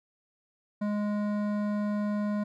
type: tone with hard clipping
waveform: sine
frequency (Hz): 207.7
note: G#3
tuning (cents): 0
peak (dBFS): -29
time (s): 0.81-2.44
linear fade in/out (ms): 10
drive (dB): 13
effects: none